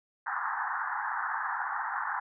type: band-pass noise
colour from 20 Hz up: pink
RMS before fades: -33 dBFS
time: 0.26-2.2 s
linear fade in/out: 10 ms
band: 790 to 1800 Hz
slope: 96 dB/octave
effects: none

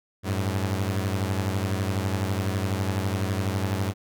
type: beating tone pair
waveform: sawtooth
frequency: 94.7 / 106.7 Hz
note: F#2 / G#2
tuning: +41 / +47 cents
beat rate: 12 Hz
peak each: -22 / -25 dBFS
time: 0.23-3.94 s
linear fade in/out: 50 ms
effects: none

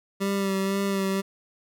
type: tone with vibrato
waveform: 25% pulse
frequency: 195.5 Hz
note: G3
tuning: 4 cents flat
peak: -20 dBFS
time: 0.2-1.22 s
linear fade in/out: 20 ms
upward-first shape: sine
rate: 2 Hz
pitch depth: 25 cents each way
effects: none

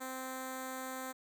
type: tone with notch filter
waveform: 5% pulse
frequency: 260.1 Hz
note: C4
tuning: 10 cents flat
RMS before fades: -42 dBFS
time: 0-1.13 s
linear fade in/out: 20 ms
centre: 2800 Hz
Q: 0.75
effects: none

